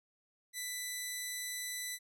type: tone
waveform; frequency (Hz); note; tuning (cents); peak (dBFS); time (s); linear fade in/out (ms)
10% pulse; 1990; B6; +13; -29; 0.53-1.99; 50
effects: none